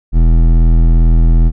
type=tone with hard clipping; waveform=triangle; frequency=41.2 Hz; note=E1; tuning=in tune; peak=-7 dBFS; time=0.12-1.52 s; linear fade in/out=50 ms; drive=16 dB; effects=none